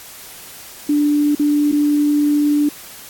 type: tone with dropouts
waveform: sine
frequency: 293.7 Hz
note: D4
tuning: in tune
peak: -12 dBFS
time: 0.89-2.69 s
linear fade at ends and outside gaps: 5 ms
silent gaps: 1.351-1.395 / 1.717-1.725 s
effects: white hiss -37 dBFS RMS until 3.09 s + AAC 64 kbps